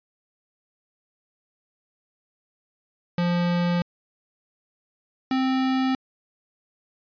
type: tone pair in turn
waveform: square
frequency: 174.61 / 261.6 Hz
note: F3 / C4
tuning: 0 / 0 cents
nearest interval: perfect fifth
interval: 700 cents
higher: second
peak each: -21 dBFS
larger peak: neither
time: 3.18-3.82 / 5.31-5.95 s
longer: neither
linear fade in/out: 2 ms
effects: resampled to 11025 Hz